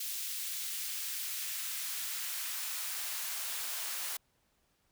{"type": "noise with high-pass filter sweep", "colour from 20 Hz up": "white", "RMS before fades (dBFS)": -38, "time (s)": [0, 4.17], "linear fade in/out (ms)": 5, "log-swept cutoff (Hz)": [2900, 730], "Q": 0.74, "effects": ["pink hiss -74 dBFS RMS until 4.91 s"]}